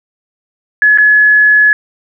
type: tone with dropouts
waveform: sine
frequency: 1700 Hz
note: G#6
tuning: 40 cents sharp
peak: -4 dBFS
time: 0.82-1.73 s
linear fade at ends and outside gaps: 1 ms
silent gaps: 0.975-0.984 s
effects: none